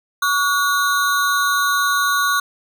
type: ring-modulated tone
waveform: square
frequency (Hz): 1289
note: E6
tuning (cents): -39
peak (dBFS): -13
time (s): 0.22-2.4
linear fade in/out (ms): 5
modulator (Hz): 159
effects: none